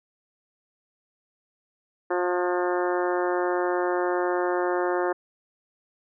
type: harmonic tone with a mistuned harmonic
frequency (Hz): 178.5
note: F3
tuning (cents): +38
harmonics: 2 / 3 / 4 / 5 / 6 / 7 / 8 / 9 / 10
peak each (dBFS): -25 / -29 / -31 / -33 / -35 / -36 / -37 / -38 / -39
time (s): 2.1-5.13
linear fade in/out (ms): 10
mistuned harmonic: 7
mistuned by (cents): -21
effects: none